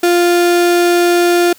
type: tone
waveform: 35% pulse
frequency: 349.3 Hz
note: F4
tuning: in tune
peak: -7 dBFS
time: 0.03-1.53 s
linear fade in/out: 5 ms
effects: white hiss -44 dBFS RMS until 1.58 s